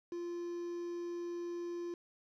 triangle tone with quantisation, 346.7 Hz, F4, 13 cents flat, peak -36 dBFS, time 0.12-1.94 s, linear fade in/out 2 ms, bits 9, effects low-pass 4000 Hz 12 dB/octave

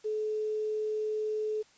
sine tone with quantisation, 429.6 Hz, A4, 41 cents flat, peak -29 dBFS, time 0.04-1.63 s, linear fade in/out 20 ms, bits 9, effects white hiss -62 dBFS RMS until 1.77 s + resampled to 16000 Hz

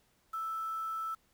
sine tone with quantisation, 1318.5 Hz, E6, in tune, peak -34 dBFS, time 0.33-1.15 s, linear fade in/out 10 ms, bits 9, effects pink hiss -71 dBFS RMS until 1.33 s

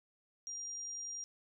sine tone with amplitude modulation, 5700 Hz, F8, 34 cents sharp, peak -39 dBFS, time 0.47-1.24 s, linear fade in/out 0 ms, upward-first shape sine, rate 50.4 Hz, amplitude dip 30%, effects none

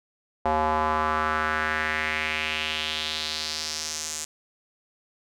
square tone with band-pass filter sweep, 77.78 Hz, D#2, in tune, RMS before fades -27 dBFS, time 0.45-4.25 s, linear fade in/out 5 ms, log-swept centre 800 to 7200 Hz, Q 2.9, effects none

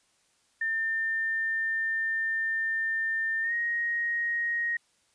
sine tone with pitch glide, 1800 to 1876.4 Hz, A6 to A#6, +39 to +11 cents, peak -26 dBFS, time 0.61-4.77 s, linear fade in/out 5 ms, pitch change +72 cents, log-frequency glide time 3.42-3.53 s, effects white hiss -68 dBFS RMS until 5.14 s + resampled to 22050 Hz

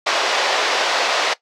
pink band-pass noise, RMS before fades -19 dBFS, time 0.06-1.34 s, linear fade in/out 10 ms, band 480 to 5400 Hz, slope 24 dB/octave, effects noise-tail reverb RT60 0.1 s tail -17 dB re dry

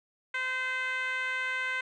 10% pulse tone with band-pass filter, 515 Hz, C5, 28 cents flat, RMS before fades -32 dBFS, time 0.34-1.81 s, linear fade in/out 5 ms, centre 1800 Hz, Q 2.7, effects resampled to 22050 Hz

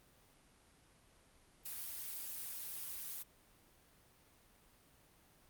blue noise, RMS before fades -45 dBFS, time 1.65-3.23 s, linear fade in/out 10 ms, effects pink hiss -67 dBFS RMS until 5.49 s + Opus 32 kbps

